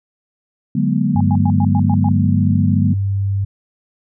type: chord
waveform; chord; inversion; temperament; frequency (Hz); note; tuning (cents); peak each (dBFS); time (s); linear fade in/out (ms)
sine; G# half-diminished seventh; second; equal with one note detuned; 146.83 / 185 / 207.7 / 241.4; D3 / F#3 / G#3 / B3; 0 / 0 / 0 / -39; -19; 0.75-2.94; 5
type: tone with pitch glide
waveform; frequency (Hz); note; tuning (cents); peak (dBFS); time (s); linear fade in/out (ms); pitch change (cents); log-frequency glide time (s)
sine; 97.8 to 98.65; G2 to G2; -4 to +11; -15; 1.15-3.45; 10; +15; 1.74-1.9
type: tone bursts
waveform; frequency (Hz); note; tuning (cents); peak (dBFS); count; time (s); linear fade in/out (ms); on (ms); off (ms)
sine; 824; G#5; -14; -22; 7; 1.16-2.089; 2; 47; 100
effects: none